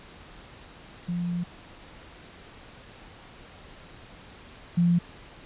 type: tone pair in turn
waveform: sine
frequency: 174.61 / 173.1 Hz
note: F3 / F3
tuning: 0 / -15 cents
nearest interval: unison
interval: 15 cents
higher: first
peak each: -26 / -18 dBFS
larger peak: second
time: 1.08-1.44 / 4.77-4.99 s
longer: first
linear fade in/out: 10 ms
effects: pink hiss -48 dBFS RMS until 5.45 s + resampled to 8000 Hz